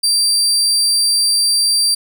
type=tone; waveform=30% pulse; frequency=4699 Hz; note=D8; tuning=in tune; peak=-9 dBFS; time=0.03-1.95 s; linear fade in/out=10 ms; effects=none